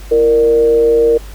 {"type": "tone with frequency modulation", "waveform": "sine", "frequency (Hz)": 464.8, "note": "A#4", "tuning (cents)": -5, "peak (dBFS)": -7, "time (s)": [0.11, 1.18], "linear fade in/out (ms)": 10, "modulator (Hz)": 133, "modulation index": 0.41, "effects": ["added 50 Hz sine -28 dBFS peak until 1.34 s", "pink hiss -39 dBFS RMS until 1.34 s"]}